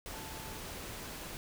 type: tone in noise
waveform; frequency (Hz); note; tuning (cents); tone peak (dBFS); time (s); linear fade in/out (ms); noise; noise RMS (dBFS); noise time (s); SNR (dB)
sine; 880; A5; 0; -52; 0.13-0.58; 0; pink; -44; 0.06-1.37; -11
effects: none

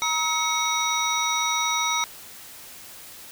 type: tone cluster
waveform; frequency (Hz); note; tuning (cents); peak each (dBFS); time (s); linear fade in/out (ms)
sine; 946 / 1285 / 2216 / 3790 / 5800; A#5 / E6 / C#7 / A#7 / F#8; +25 / -45 / -1 / +28 / -35; -28; 0.02-2.04; 0
effects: white hiss -43 dBFS RMS until 3.31 s

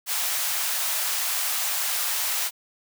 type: high-pass noise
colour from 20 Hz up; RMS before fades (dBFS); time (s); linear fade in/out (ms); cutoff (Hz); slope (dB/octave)
white; -26; 0.06-2.51; 50; 660; 24
effects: none

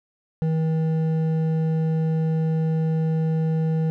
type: tone with hard clipping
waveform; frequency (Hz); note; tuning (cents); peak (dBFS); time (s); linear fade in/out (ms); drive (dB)
triangle; 160; D#3; +49; -21; 0.42-3.9; 0; 11
effects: none

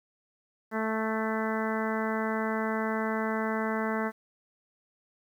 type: harmonic tone with a mistuned harmonic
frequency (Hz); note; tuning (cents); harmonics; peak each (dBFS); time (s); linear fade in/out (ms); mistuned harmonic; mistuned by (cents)
220; A3; 0; 1 / 2 / 3 / 4 / 5 / 6 / 7 / 8 / 9; -31 / -34 / -36 / -37 / -38 / -39 / -39 / -40 / -41; 0.71-4.12; 50; 9; +16
effects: 10-bit

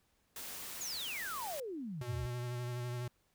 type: noise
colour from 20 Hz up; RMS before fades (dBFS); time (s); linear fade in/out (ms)
white; -45; 0.36-1.6; 2
type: exponential sweep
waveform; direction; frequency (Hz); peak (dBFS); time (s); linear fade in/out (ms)
sine; down; 7040 to 62; -39; 0.81-2.26; 0
type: tone with vibrato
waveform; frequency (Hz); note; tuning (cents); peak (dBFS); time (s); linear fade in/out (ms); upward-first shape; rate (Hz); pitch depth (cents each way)
square; 122.3; B2; -16; -38; 2.01-3.08; 5; sine; 12; 23
effects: pink hiss -75 dBFS RMS until 3.34 s

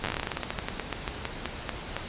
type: slowing click train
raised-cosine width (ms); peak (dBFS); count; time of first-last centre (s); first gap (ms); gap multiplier
0.3; -13; 25; 0.04-1.966; 9; 1.16
effects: pink hiss -38 dBFS RMS until 2.08 s + resampled to 8000 Hz

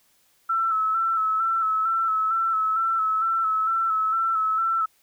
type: tone with vibrato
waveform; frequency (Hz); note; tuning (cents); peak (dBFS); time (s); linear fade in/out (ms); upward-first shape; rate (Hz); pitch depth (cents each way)
sine; 1318.5; E6; 0; -20; 0.49-4.86; 10; square; 2.2; 29
effects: white hiss -63 dBFS RMS until 5.02 s

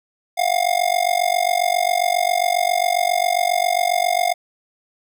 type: tone with amplitude modulation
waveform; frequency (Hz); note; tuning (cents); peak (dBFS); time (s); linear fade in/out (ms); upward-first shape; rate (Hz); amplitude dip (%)
square; 710; F5; +28; -13; 0.37-4.34; 20; sine; 47.4; 95
effects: none

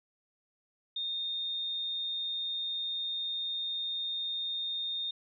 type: tone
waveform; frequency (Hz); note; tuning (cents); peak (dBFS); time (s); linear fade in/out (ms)
sine; 3662; A#7; -32; -32; 0.96-5.11; 5
effects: none

